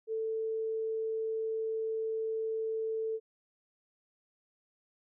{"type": "tone", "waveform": "sine", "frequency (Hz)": 443.5, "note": "A4", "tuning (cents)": 14, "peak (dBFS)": -31, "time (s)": [0.07, 3.2], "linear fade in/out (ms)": 50, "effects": []}